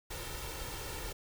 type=noise with comb filter; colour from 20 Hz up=pink; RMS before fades=-41 dBFS; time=0.1-1.13 s; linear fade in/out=10 ms; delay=2.2 ms; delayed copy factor=+0.65; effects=none